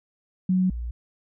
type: tone pair in turn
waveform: sine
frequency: 185 / 59.02 Hz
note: F#3 / A#1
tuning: 0 / +22 cents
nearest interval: octave + minor sixth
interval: 1978 cents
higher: first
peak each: -18 / -28 dBFS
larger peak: first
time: 0.49-0.7 / 0.7-0.91 s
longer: neither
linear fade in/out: 5 ms
effects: none